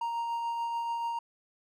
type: tone with tremolo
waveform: triangle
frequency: 932.3 Hz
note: A#5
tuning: in tune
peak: -27 dBFS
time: 0.01-1.19 s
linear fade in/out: 5 ms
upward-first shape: triangle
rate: 6.9 Hz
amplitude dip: 30%
effects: none